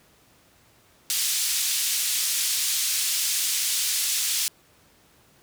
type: band-pass noise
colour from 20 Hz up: white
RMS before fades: -25 dBFS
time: 1.1-4.48 s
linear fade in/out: 0 ms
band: 3100 to 10000 Hz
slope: 12 dB/octave
effects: pink hiss -58 dBFS RMS until 5.42 s + high-pass 60 Hz 12 dB/octave